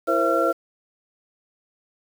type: tone cluster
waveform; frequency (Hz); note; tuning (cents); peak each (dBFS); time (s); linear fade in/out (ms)
sine; 333 / 470.8 / 533 / 667 / 1365; E4 / A#4 / C5 / E5 / F6; +18 / +17 / +32 / +20 / -40; -25 / -26 / -23 / -24 / -23; 0.07-0.53; 20
effects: 7-bit